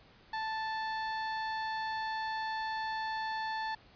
30% pulse tone, 880 Hz, A5, in tune, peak -31 dBFS, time 0.33-3.75 s, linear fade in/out 5 ms, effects pink hiss -60 dBFS RMS until 3.95 s + resampled to 11025 Hz

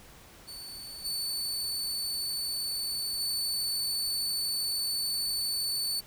sawtooth tone with level steps, 4487 Hz, C#8, 20 cents sharp, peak -38 / -28 / -26 dBFS, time 0.47-6.01 s, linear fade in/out 20 ms, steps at 1.04 / 3.19 s, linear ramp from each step 20 ms, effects pink hiss -53 dBFS RMS until 6.06 s

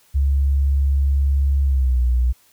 sine tone with pitch glide, 69.3 to 61.38 Hz, C#2 to B1, 0 to -10 cents, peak -14 dBFS, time 0.14-2.33 s, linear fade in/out 20 ms, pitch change -210 cents, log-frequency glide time 1.64-2.01 s, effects white hiss -56 dBFS RMS until 2.52 s

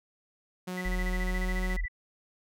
sawtooth tone with pitch glide, 182.6 to 184.3 Hz, F#3 to F#3, -23 to -7 cents, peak -30 dBFS, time 0.67-1.77 s, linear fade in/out 10 ms, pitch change +16 cents, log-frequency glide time 1.05-1.59 s
sine tone bursts, 1975.5 Hz, B6, in tune, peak -34 dBFS, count 16, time 0.77-1.883 s, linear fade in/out 10 ms, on 48 ms, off 23 ms
sine tone, 41.23 Hz, E1, 1 cent sharp, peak -28 dBFS, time 0.85-1.86 s, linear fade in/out 10 ms
effects none

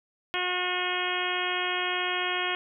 harmonic tone, 361.4 Hz, F#4, 41 cents flat, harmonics 1 / 2 / 3 / 4 / 5 / 6 / 7 / 8 / 9, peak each -35 / -35 / -35 / -35 / -35 / -35 / -35 / -35 / -35 dBFS, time 0.34-2.55 s, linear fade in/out 0 ms, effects none

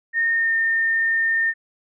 sine tone with pitch glide, 1835 to 1817.1 Hz, A#6 to A#6, -28 to -45 cents, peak -17 dBFS, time 0.13-1.54 s, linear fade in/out 50 ms, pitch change -17 cents, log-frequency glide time 0.32-0.55 s, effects none

